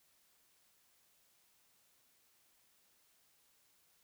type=silence; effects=white hiss -72 dBFS RMS until 4.03 s